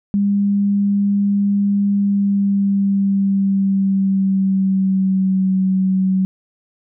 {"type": "tone with pitch glide", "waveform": "sine", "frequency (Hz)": [201.2, 188.81], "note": ["G3", "F#3"], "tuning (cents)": [45, 35], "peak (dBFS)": -13, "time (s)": [0.14, 6.25], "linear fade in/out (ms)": 0, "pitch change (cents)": -110, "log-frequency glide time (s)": [1.87, 5.54], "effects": []}